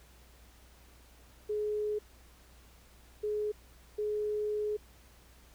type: tone bursts at uneven times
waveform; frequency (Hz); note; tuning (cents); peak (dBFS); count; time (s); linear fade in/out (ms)
sine; 421.4; G#4; +25; -30; 3; 1.49-1.99 / 3.23-3.52 / 3.98-4.77; 10
effects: added 60 Hz sine -58 dBFS peak until 5.54 s + pink hiss -61 dBFS RMS until 5.54 s